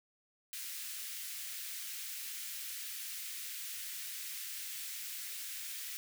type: high-pass noise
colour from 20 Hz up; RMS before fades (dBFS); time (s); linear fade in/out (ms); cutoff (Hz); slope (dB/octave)
white; -43; 0.53-5.97; 0; 1700; 24
effects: none